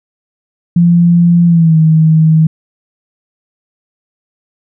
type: tone with pitch glide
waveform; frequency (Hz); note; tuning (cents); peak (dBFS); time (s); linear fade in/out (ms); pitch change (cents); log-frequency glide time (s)
sine; 172.1 to 158.73; F3 to D#3; -25 to +35; -4; 0.76-2.47; 5; -140; 1.46-1.77
effects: none